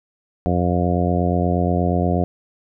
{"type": "harmonic tone", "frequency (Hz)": 88.4, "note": "F2", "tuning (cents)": 22, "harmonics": [1, 2, 3, 4, 5, 6, 7, 8], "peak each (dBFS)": [-21, -21, -25, -27, -28, -28, -28, -25], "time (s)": [0.46, 2.24], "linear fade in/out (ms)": 0, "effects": []}